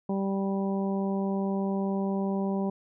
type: harmonic tone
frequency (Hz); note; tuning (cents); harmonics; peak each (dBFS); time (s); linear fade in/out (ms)
195.3; G3; -6; 1 / 2 / 3 / 4 / 5; -27 / -33 / -37 / -39 / -41; 0.09-2.7; 5
effects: none